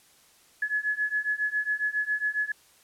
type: beating tone pair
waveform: sine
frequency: 1698 / 1705.3 Hz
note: G#6 / G#6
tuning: +38 / +45 cents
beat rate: 7.3 Hz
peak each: -29 / -28 dBFS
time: 0.62-2.52 s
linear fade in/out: 5 ms
effects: white hiss -59 dBFS RMS until 2.83 s + low-pass 12000 Hz 12 dB/octave